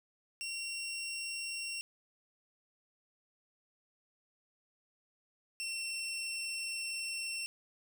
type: tone pair in turn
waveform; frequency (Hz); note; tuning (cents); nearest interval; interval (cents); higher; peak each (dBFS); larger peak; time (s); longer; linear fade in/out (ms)
20% pulse; 2739 / 2711; F7 / E7; -34 / +48; unison; 18; first; -33 / -32; second; 0.41-1.81 / 5.6-7.46; second; 0
effects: none